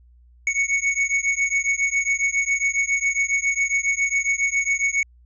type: beating tone pair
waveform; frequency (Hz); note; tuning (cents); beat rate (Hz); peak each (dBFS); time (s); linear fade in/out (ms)
square; 2217 / 2224.3; C#7 / C#7; 0 / +5; 7.3; -23; 0.47-5.03; 2
effects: added 60 Hz sine -49 dBFS peak until 5.25 s + resampled to 22050 Hz